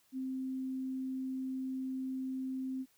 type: tone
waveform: sine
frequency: 261.6 Hz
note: C4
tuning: in tune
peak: -35 dBFS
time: 0.12-2.86 s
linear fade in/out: 50 ms
effects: white hiss -70 dBFS RMS until 2.97 s